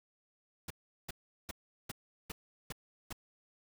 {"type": "noise bursts", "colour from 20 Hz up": "pink", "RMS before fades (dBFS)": -41, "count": 7, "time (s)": [0.68, 3.128], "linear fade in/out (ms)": 5, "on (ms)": 24, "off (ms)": 380, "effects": []}